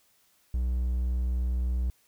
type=tone; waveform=triangle; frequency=61.74 Hz; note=B1; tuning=in tune; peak=-23 dBFS; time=0.54-1.9 s; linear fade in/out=0 ms; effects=white hiss -66 dBFS RMS until 2.07 s